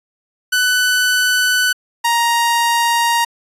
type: tone pair in turn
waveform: sawtooth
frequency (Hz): 1496 / 937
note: F#6 / A#5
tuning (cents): +19 / +9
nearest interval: minor sixth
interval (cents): 810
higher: first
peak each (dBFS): -9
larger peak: neither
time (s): 0.52-1.73 / 2.04-3.25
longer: neither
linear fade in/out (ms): 10
effects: resampled to 32000 Hz